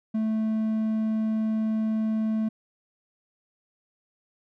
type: tone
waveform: triangle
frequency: 219.1 Hz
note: A3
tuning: 7 cents flat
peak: -21 dBFS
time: 0.14-2.49 s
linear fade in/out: 10 ms
effects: none